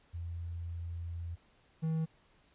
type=tone pair in turn; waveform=sine / triangle; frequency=84.9 / 160.27 Hz; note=F2 / E3; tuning=-48 / -48 cents; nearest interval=major seventh; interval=1100 cents; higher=second; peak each=-37 / -28 dBFS; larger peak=second; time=0.13-1.36 / 1.82-2.06 s; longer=first; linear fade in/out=20 ms; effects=pink hiss -67 dBFS RMS until 2.54 s + resampled to 8000 Hz

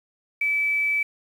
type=tone; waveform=sine; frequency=2305 Hz; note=D7; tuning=33 cents flat; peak=-20 dBFS; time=0.41-1.03 s; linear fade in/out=5 ms; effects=8-bit

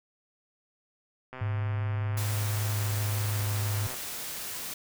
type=click train; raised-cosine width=0.5 ms; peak=-26 dBFS; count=338; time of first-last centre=1.33-3.942 s; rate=129 Hz
type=tone with pitch glide; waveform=sine; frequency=103.83 to 102.7 Hz; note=G#2 to G#2; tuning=0 to -19 cents; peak=-27 dBFS; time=1.41-3.87 s; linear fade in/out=5 ms; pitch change=-19 cents; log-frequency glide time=2.76-3.54 s
type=noise; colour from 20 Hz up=white; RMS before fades=-37 dBFS; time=2.17-4.74 s; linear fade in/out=5 ms
effects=none

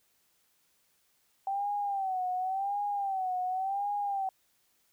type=tone with vibrato; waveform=sine; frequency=774 Hz; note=G5; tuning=22 cents flat; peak=-29 dBFS; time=1.47-4.29 s; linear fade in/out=2 ms; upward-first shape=sine; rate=0.91 Hz; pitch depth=100 cents each way; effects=white hiss -71 dBFS RMS until 4.92 s

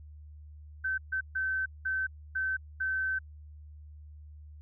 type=tone bursts at uneven times; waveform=sine; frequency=1538 Hz; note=G6; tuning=33 cents flat; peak=-28 dBFS; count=6; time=0.84-0.98 / 1.12-1.21 / 1.35-1.66 / 1.85-2.07 / 2.35-2.57 / 2.8-3.19 s; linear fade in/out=10 ms; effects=added 75 Hz sine -46 dBFS peak until 4.61 s

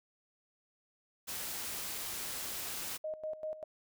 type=noise; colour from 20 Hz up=white; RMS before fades=-40 dBFS; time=1.27-2.98 s; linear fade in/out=20 ms
type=tone with tremolo; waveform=sine; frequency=622.3 Hz; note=D#5; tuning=in tune; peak=-35 dBFS; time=3.04-3.64 s; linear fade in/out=5 ms; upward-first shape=square; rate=5.1 Hz; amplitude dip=75%
effects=none

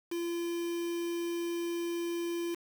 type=tone with quantisation; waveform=triangle; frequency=341.9 Hz; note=F4; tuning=37 cents flat; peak=-30 dBFS; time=0.11-2.55 s; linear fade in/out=10 ms; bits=7; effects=none

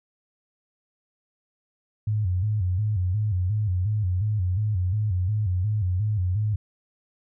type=tone with vibrato; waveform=sine; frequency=98.4 Hz; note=G2; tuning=7 cents sharp; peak=-21 dBFS; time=2.07-6.56 s; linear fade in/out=5 ms; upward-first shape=square; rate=2.8 Hz; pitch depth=140 cents each way; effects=none

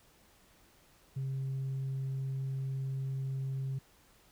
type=tone; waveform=sine; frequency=134.1 Hz; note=C3; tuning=43 cents sharp; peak=-31 dBFS; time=1.16-3.79 s; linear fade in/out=10 ms; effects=tanh soft clip ceiling -31 dBFS + pink hiss -64 dBFS RMS until 4.31 s

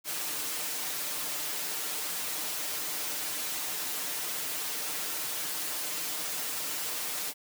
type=noise with comb filter; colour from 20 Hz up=white; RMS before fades=-34 dBFS; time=0.04-7.34 s; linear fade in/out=50 ms; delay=6.6 ms; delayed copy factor=+0.9; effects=high-pass 200 Hz 12 dB/octave

